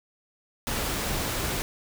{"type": "noise", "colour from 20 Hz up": "pink", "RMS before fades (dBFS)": -29, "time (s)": [0.67, 1.62], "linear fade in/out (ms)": 0, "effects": []}